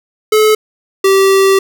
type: tone pair in turn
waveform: square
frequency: 430.7 / 387.9 Hz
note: A4 / G4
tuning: -37 / -18 cents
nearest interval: major second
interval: 181 cents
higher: first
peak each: -7 dBFS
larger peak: neither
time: 0.32-0.55 / 1.04-1.59 s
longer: second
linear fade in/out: 5 ms
effects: none